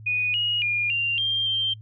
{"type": "tone with pitch steps", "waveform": "sine", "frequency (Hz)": [2474, 2884, 2420, 2778, 3187, 3153], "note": ["D#7", "F#7", "D#7", "F7", "G7", "G7"], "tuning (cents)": [-10, -45, -49, -10, 28, 9], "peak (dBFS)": -21, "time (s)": [0.06, 1.74], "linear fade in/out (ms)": 10, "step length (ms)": 280, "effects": ["noise-tail reverb RT60 0.1 s tail -26 dB re dry", "added 108 Hz sine -40 dBFS peak until 1.81 s"]}